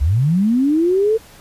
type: linear sweep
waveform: sine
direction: up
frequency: 59.7 to 453.9 Hz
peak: -12 dBFS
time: 0-1.18 s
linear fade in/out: 20 ms
effects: pink hiss -44 dBFS RMS until 1.4 s + resampled to 32000 Hz